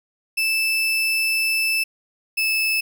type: tone pair in turn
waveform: 35% pulse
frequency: 2637 / 2619 Hz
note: E7 / E7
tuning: 0 / -12 cents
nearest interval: unison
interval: 12 cents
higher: first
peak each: -17 dBFS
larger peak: neither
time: 0.37-1.84 / 2.37-2.81 s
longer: first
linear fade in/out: 10 ms
effects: 9-bit